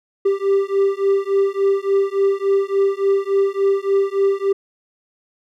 triangle beating tone pair, 392 / 395.5 Hz, G4 / G4, 0 / +15 cents, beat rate 3.5 Hz, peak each -16 / -16 dBFS, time 0.25-4.53 s, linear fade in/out 10 ms, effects none

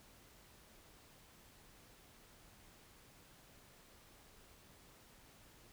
silence, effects pink hiss -63 dBFS RMS until 5.72 s

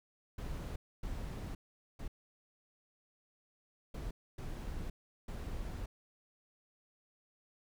brown noise bursts at uneven times, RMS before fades -41 dBFS, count 6, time 0.38-0.76 / 1.03-1.55 / 1.99-2.08 / 3.94-4.11 / 4.38-4.9 / 5.28-5.86 s, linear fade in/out 5 ms, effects none

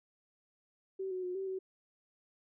sine tone with pitch steps, 382.9 / 369.6 / 361.7 / 385.1 / 377.9 Hz, G4 / F#4 / F#4 / G4 / F#4, -41 / -2 / -39 / -31 / +37 cents, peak -35 dBFS, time 0.99-1.59 s, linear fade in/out 10 ms, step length 120 ms, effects none

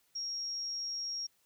sine tone, 5588 Hz, F8, in tune, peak -35 dBFS, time 0.15-1.27 s, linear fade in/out 10 ms, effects white hiss -72 dBFS RMS until 1.45 s

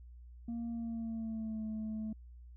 sine tone with pitch glide, 233.1 to 217.5 Hz, A#3 to A3, 0 to -20 cents, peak -34 dBFS, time 0.48-2.13 s, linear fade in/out 5 ms, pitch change -120 cents, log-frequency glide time 0.69-1.64 s, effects tanh soft clip ceiling -35 dBFS + added 60 Hz sine -50 dBFS peak until 2.56 s

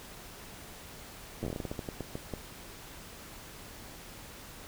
slowing click train, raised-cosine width 2 ms, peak -22 dBFS, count 16, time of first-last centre 1.43-2.337 s, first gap 9 ms, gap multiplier 1.24, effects pink hiss -48 dBFS RMS until 4.67 s

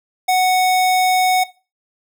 square tone, 740 Hz, F#5, in tune, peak -13 dBFS, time 0.28-1.44 s, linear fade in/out 10 ms, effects noise-tail reverb RT60 0.3 s tail -17 dB re dry

